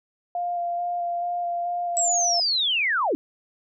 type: tone with vibrato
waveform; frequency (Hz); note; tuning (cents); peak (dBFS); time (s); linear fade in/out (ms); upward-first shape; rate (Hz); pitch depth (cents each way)
sine; 698.5; F5; 0; -24; 0.35-2.4; 2; square; 2.3; 11
type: linear sweep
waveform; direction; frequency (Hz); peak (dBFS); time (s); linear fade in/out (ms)
sine; down; 7860 to 254.2; -20; 1.97-3.15; 0
effects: none